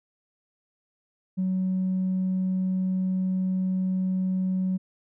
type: tone with tanh clipping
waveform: triangle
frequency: 186.5 Hz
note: F#3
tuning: 14 cents sharp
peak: -23 dBFS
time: 1.37-4.78 s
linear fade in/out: 20 ms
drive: 5 dB
effects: none